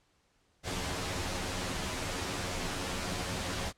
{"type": "noise with comb filter", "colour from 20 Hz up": "pink", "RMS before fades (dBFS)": -35, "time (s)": [0.63, 3.73], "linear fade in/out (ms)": 50, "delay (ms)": 11, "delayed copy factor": 0.75, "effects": ["pink hiss -71 dBFS RMS until 3.77 s", "low-pass 8000 Hz 12 dB/octave"]}